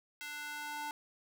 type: tone with high-pass filter sweep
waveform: square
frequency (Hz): 295.6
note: D4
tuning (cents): +11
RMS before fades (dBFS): -42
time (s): 0.21-0.91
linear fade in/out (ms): 0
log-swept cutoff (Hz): 1900 to 850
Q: 1.8
effects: none